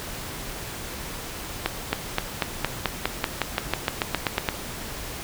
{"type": "accelerating click train", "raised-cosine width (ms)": 0.3, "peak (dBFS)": -5, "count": 17, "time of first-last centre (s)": [1.66, 4.488], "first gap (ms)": 270, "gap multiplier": 0.94, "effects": ["pink hiss -35 dBFS RMS until 5.23 s"]}